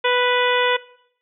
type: harmonic tone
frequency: 493.9 Hz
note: B4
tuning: in tune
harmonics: 1 / 2 / 3 / 4 / 5 / 6 / 7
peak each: -19 / -22 / -24 / -25 / -26 / -27 / -27 dBFS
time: 0.04-0.77 s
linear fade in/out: 10 ms
effects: noise-tail reverb RT60 0.7 s tail -20 dB re dry